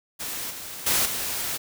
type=noise with level steps; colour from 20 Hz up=white; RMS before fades=-32 / -37 / -22 / -29 dBFS; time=0.19-1.58 s; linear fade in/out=20 ms; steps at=0.5 / 0.86 / 1.05 s; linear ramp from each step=10 ms; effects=none